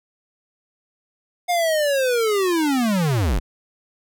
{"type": "linear sweep", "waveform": "square", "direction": "down", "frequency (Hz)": [718, 34.07], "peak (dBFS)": -18, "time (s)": [1.48, 3.4], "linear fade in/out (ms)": 20, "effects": []}